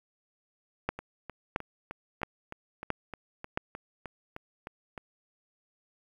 two click trains, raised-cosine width 0.5 ms, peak -13 / -24 dBFS, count 5 / 14, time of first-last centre 0.89-3.575 / 0.99-4.978 s, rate 1.49 / 3.26 Hz, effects 9-bit

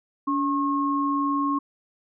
sine tone pair together, 285 / 1082.3 Hz, C#4 / C#6, +48 / -42 cents, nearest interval octave + major seventh, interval 2310 cents, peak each -24 dBFS, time 0.27-1.59 s, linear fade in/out 10 ms, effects none

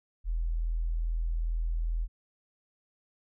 sine tone, 41.2 Hz, E1, in tune, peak -27 dBFS, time 0.24-2.08 s, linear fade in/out 50 ms, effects none

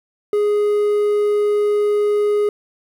triangle tone, 415.3 Hz, G#4, in tune, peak -12 dBFS, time 0.33-2.49 s, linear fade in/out 2 ms, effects 8-bit

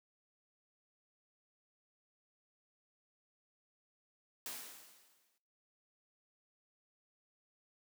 white noise with exponential decay, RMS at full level -42 dBFS, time 4.46-5.38 s, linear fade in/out 1 ms, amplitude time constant 200 ms, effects noise-tail reverb RT60 0.5 s tail -18 dB re dry + high-pass 200 Hz 12 dB/octave

